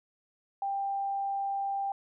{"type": "tone", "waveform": "sine", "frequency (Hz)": 791, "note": "G5", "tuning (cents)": 15, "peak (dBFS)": -29, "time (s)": [0.62, 1.92], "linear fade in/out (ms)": 2, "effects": []}